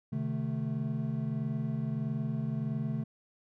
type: chord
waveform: triangle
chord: A diminished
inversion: first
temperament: equal with one note detuned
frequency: 130.81 / 152.36 / 220 Hz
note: C3 / Eb3 / A3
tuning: 0 / -36 / 0 cents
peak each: -33 dBFS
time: 0.12-3.04 s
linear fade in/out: 10 ms
effects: none